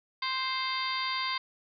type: harmonic tone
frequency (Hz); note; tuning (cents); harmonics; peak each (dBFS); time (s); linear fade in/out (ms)
523.3; C5; 0; 2 / 3 / 4 / 5 / 6 / 7 / 8 / 9; -33 / -42 / -35 / -44 / -42 / -38 / -43 / -37; 0.22-1.38; 5
effects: none